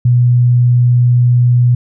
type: tone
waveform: sine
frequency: 122.4 Hz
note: B2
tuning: 15 cents flat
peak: -6 dBFS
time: 0.05-1.75 s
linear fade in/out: 5 ms
effects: none